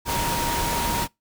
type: tone in noise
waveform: sine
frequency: 940 Hz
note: A#5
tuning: 14 cents sharp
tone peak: -26 dBFS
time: 0.05-1.08 s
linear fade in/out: 50 ms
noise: pink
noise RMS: -26 dBFS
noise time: 0.05-1.08 s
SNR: -3 dB
effects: noise-tail reverb RT60 0.2 s tail -25 dB re dry